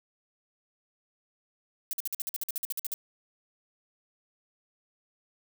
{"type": "noise bursts", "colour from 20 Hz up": "violet", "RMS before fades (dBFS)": -32, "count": 15, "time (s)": [1.91, 2.939], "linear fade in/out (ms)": 0, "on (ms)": 21, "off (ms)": 51, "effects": []}